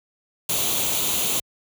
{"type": "noise with comb filter", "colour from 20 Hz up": "white", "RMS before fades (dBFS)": -23, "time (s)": [0.49, 1.4], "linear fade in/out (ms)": 5, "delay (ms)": 0.29, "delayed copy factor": 0.65, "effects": ["high-pass 60 Hz 12 dB/octave"]}